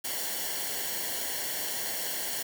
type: noise with comb filter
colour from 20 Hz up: white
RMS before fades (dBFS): -33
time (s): 0.04-2.43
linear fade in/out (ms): 10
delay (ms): 0.8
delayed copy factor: -0.7
effects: none